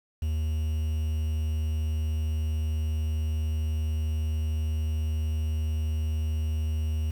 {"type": "tone with quantisation", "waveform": "triangle", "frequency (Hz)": 77.78, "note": "D#2", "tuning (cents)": 0, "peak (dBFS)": -23, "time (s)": [0.22, 7.11], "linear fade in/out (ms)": 5, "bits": 8, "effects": []}